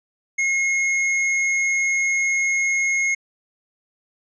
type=tone with hard clipping; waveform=sine; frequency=2159 Hz; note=C#7; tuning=46 cents flat; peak=-19 dBFS; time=0.38-3.15 s; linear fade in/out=10 ms; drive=18 dB; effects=resampled to 16000 Hz